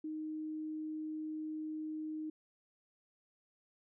sine tone, 310.6 Hz, D#4, 3 cents flat, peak -38 dBFS, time 0.04-2.3 s, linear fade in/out 5 ms, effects none

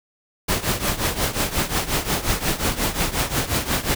pink noise with tremolo, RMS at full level -19 dBFS, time 0.48-3.95 s, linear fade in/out 10 ms, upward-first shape triangle, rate 5.6 Hz, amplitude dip 85%, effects none

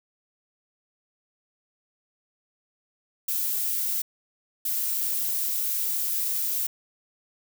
violet noise bursts at uneven times, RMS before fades -27 dBFS, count 2, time 3.28-4.02 / 4.65-6.67 s, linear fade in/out 5 ms, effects none

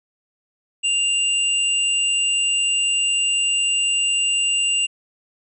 sine tone pair together, 2794 / 7916 Hz, F7 / B8, 0 / +3 cents, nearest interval octave + tritone, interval 1803 cents, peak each -18 / -23 dBFS, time 0.83-4.87 s, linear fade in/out 20 ms, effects none

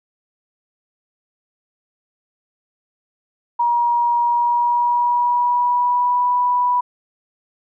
sine tone with pitch glide, 952 to 983.3 Hz, A#5 to B5, +36 to -8 cents, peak -14 dBFS, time 3.59-6.81 s, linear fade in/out 10 ms, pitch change +56 cents, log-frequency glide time 4.23-6.29 s, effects none

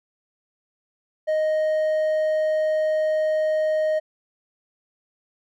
sine tone with hard clipping, 622 Hz, D#5, 1 cent flat, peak -20 dBFS, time 1.27-4 s, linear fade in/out 20 ms, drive 3 dB, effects none

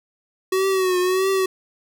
square tone with vibrato, 373.8 Hz, F#4, 18 cents sharp, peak -18 dBFS, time 0.52-1.46 s, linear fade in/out 5 ms, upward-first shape triangle, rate 1.6 Hz, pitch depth 68 cents each way, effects none

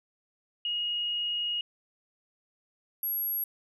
sine tone pair in turn, 2878 / 11512 Hz, F#7 / F#9, -49 / -49 cents, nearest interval 2 octaves, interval 2400 cents, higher second, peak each -28 dBFS, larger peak neither, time 0.65-1.61 / 3.03-3.44 s, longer first, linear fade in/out 2 ms, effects none

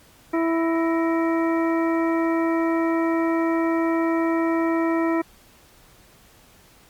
harmonic tone with a mistuned harmonic, 329.6 Hz, E4, in tune, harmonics 1 / 2 / 3 / 4 / 6 / 7, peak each -20 / -28 / -30 / -32 / -34 / -38 dBFS, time 0.33-5.22 s, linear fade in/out 10 ms, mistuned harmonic 6, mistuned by -92 cents, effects pink hiss -53 dBFS RMS until 6.89 s + Opus 48 kbps

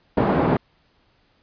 pink band-pass noise, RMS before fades -19 dBFS, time 0.17-0.57 s, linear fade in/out 5 ms, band 150 to 850 Hz, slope 12 dB/octave, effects pink hiss -62 dBFS RMS until 1.42 s + resampled to 11025 Hz

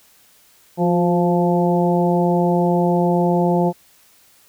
harmonic tone with a mistuned harmonic, 174.2 Hz, F3, 4 cents flat, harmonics 1 / 2 / 3 / 4 / 5, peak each -17 / -20 / -22 / -23 / -24 dBFS, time 0.77-3.73 s, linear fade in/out 50 ms, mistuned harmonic 2, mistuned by +33 cents, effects white hiss -53 dBFS RMS until 4.48 s

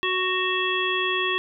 harmonic tone with a mistuned harmonic, 370 Hz, F#4, in tune, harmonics 1 / 3 / 5 / 7 / 9, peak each -28 / -28 / -28 / -28 / -28 dBFS, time 0.03-1.38 s, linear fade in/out 0 ms, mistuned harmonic 7, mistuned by +44 cents, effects none

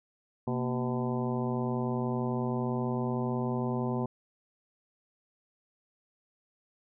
harmonic tone with a mistuned harmonic, 126.3 Hz, B2, 39 cents sharp, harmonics 1 / 2 / 3 / 4 / 5 / 6 / 7 / 8, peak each -33 / -32 / -36 / -40 / -42 / -43 / -41 / -43 dBFS, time 0.47-4.06 s, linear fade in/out 5 ms, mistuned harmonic 2, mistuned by -110 cents, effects none

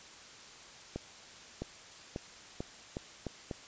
accelerating click train, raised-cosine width 2 ms, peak -23 dBFS, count 7, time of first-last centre 0.96-3.512 s, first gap 660 ms, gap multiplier 0.82, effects white hiss -52 dBFS RMS until 3.67 s + resampled to 16000 Hz

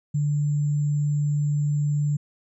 sine tone with sample-and-hold, 146.83 Hz, D3, in tune, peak -20 dBFS, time 0.14-2.17 s, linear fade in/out 10 ms, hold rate 7350 Hz, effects resampled to 24000 Hz

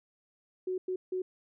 sine tone bursts at uneven times, 370 Hz, F#4, in tune, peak -30 dBFS, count 3, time 0.67-0.78 / 0.88-0.96 / 1.12-1.22 s, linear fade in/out 5 ms, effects none

